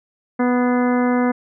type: harmonic tone with a mistuned harmonic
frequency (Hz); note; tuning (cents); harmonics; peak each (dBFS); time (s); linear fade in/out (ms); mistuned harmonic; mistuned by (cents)
246.9; B3; 0; 1 / 2 / 3 / 4 / 5 / 6 / 7 / 8; -16 / -22 / -26 / -28 / -30 / -32 / -33 / -34; 0.39-1.32; 10; 8; +69
effects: none